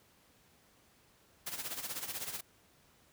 white noise with tremolo, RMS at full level -38 dBFS, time 1.46-2.41 s, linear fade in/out 10 ms, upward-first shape sine, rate 16 Hz, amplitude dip 70%, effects pink hiss -66 dBFS RMS until 3.12 s + high-pass 60 Hz 12 dB/octave

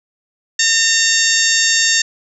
harmonic tone with a mistuned harmonic, 916 Hz, A#5, 31 cents flat, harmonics 2 / 3 / 4 / 5 / 6 / 7 / 8, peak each -17 / -23 / -20 / -21 / -20 / -19 / -18 dBFS, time 0.59-2.02 s, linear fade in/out 5 ms, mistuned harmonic 2, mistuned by -16 cents, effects none

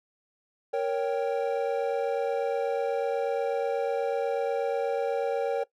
triangle chord, G diminished, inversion first, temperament equal, 466.2 / 554.4 / 784 Hz, Bb4 / Db5 / G5, 0 / 0 / 0 cents, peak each -26 / -27 / -31 dBFS, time 0.73-5.64 s, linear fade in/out 10 ms, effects noise-tail reverb RT60 0.1 s tail -19 dB re dry

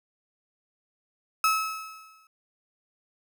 35% pulse tone with exponential decay, 1294 Hz, E6, 32 cents flat, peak -17 dBFS, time 1.44-2.27 s, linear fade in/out 2 ms, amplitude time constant 180 ms, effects none

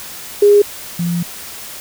sine tone pair in turn, 410 / 172.38 Hz, G#4 / F3, -22 / -22 cents, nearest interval octave + minor third, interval 1500 cents, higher first, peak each -5 / -15 dBFS, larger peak first, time 0.42-0.62 / 0.99-1.23 s, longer second, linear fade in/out 5 ms, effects white hiss -31 dBFS RMS until 1.8 s

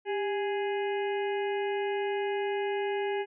harmonic tone with a mistuned harmonic, 415.3 Hz, G#4, in tune, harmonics 1 / 2 / 4 / 5 / 6 / 7, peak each -29 / -35 / -41 / -43 / -45 / -46 dBFS, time 0.05-3.26 s, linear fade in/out 50 ms, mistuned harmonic 1, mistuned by -71 cents, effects none

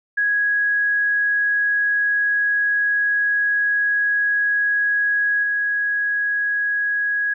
sine tone with level steps, 1661.2 Hz, G#6, in tune, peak -16 / -18 dBFS, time 0.17-7.34 s, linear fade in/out 10 ms, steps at 5.43 s, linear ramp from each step 5 ms, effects none

